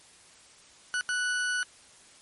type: tone bursts at uneven times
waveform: 40% pulse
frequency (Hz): 1480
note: F#6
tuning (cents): 0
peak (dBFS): -26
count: 2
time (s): 0.94-1.01 / 1.09-1.63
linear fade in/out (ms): 0
effects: white hiss -55 dBFS RMS until 2.21 s + MP3 48 kbps